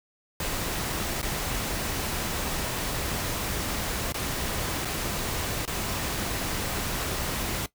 pink noise with dropouts, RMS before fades -30 dBFS, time 0.4-7.66 s, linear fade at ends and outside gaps 2 ms, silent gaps 1.216-1.228 / 4.123-4.143 / 4.849-4.853 / 5.653-5.676 s, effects noise-tail reverb RT60 0.1 s tail -17 dB re dry

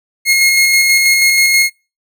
sawtooth tone with tremolo, 2155 Hz, C#7, 49 cents flat, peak -4 dBFS, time 0.25-1.7 s, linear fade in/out 50 ms, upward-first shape square, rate 6.2 Hz, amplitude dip 25%, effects noise-tail reverb RT60 0.3 s tail -25 dB re dry

